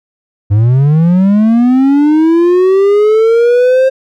triangle linear sweep, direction up, 98.2 to 532 Hz, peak -3 dBFS, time 0.5-3.9 s, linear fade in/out 20 ms, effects none

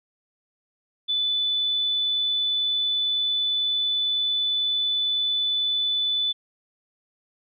sine tone, 3491 Hz, A7, 14 cents flat, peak -21 dBFS, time 1.08-6.33 s, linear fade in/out 20 ms, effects none

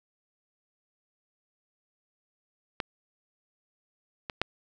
clicks, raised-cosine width 0.3 ms, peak -13 / -18 / -9 dBFS, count 3, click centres 2.802 / 4.298 / 4.416 s, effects none

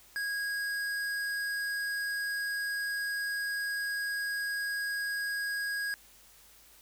sine tone with tanh clipping, 1645 Hz, G#6, 17 cents flat, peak -33 dBFS, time 0.16-5.94 s, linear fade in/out 0 ms, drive 17 dB, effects added 50 Hz sine -68 dBFS peak until 6.81 s + white hiss -58 dBFS RMS until 6.81 s

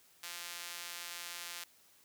sawtooth tone with high-pass filter, 173.3 Hz, F3, 13 cents flat, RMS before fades -45 dBFS, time 0.23-1.64 s, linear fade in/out 5 ms, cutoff 2200 Hz, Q 0.56, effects white hiss -65 dBFS RMS until 2.04 s + high-pass 80 Hz 12 dB/octave

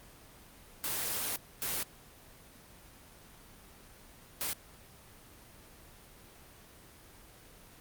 white noise bursts at uneven times, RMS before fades -34 dBFS, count 3, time 0.84-1.36 / 1.62-1.83 / 4.41-4.53 s, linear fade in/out 0 ms, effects pink hiss -55 dBFS RMS until 7.8 s + Opus 24 kbps

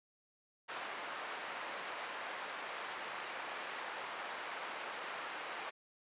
pink band-pass noise, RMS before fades -44 dBFS, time 0.68-5.71 s, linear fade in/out 20 ms, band 740 to 2400 Hz, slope 12 dB/octave, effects resampled to 8000 Hz

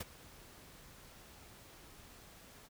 pink noise with ADSR envelope, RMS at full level -39 dBFS, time 0-2.69 s, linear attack 9 ms, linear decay 24 ms, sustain -18 dB, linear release 33 ms, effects none

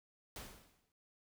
pink noise with exponential decay, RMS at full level -45 dBFS, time 0.36-0.92 s, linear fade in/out 1 ms, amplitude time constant 120 ms, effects none

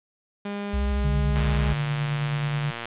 sawtooth tone with pitch glide, 203 to 206.3 Hz, G#3 to G#3, -39 to -11 cents, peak -25 dBFS, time 0.45-1.73 s, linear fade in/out 5 ms, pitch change +28 cents, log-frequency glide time 0.73-1.41 s
sine tone with vibrato, 64 Hz, C2, 38 cents flat, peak -22 dBFS, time 0.73-1.74 s, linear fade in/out 10 ms, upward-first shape triangle, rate 13 Hz, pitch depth 170 cents each way
sine tone with tremolo, 145.5 Hz, D3, 16 cents flat, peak -22 dBFS, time 1.04-2.71 s, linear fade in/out 5 ms, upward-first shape triangle, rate 9.4 Hz, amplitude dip 40%
click train, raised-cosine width 0.3 ms, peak -16 dBFS, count 176, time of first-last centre 1.36-2.856 s, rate 117 Hz
effects resampled to 8000 Hz + 8-bit

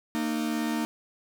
45% pulse tone pair together, 229.7 / 306.6 Hz, A#3 / D#4, -25 / -25 cents, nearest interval perfect fourth, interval 500 cents, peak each -29 / -30 dBFS, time 0.15-0.85 s, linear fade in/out 0 ms, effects none

